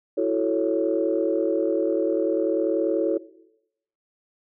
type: chord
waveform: sine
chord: F# minor seventh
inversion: third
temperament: equal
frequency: 329.6 / 370 / 440 / 554.4 Hz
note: E4 / F#4 / A4 / C#5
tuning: 0 / 0 / 0 / 0 cents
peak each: -25 dBFS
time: 0.17-3.18 s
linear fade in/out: 10 ms
effects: noise-tail reverb RT60 0.8 s tail -17 dB re dry + tanh soft clip ceiling -10 dBFS